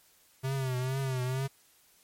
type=tone with vibrato; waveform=square; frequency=130.81 Hz; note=C3; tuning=in tune; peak=-30 dBFS; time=0.43-1.48 s; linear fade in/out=20 ms; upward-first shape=triangle; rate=2.2 Hz; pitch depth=82 cents each way; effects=white hiss -63 dBFS RMS until 2.03 s + MP3 64 kbps